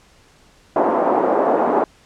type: band-pass noise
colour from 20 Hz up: white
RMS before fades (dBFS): -17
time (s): 0.76-1.84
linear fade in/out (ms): 2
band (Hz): 270 to 880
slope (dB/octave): 24
effects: pink hiss -52 dBFS RMS until 2.05 s + low-pass 8000 Hz 12 dB/octave